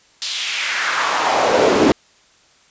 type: noise with high-pass filter sweep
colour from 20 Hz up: brown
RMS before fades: -17 dBFS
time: 0.22-1.92 s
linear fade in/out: 0 ms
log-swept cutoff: 4200 to 290 Hz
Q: 2.1
effects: white hiss -53 dBFS RMS until 2.7 s + resampled to 16000 Hz